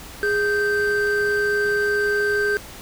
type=tone pair together; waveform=triangle; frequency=413.5 / 1561 Hz; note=G#4 / G6; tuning=-8 / -8 cents; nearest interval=octave + major seventh; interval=2300 cents; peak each=-19 dBFS; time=0.23-2.57 s; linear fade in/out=0 ms; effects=pink hiss -39 dBFS RMS until 2.81 s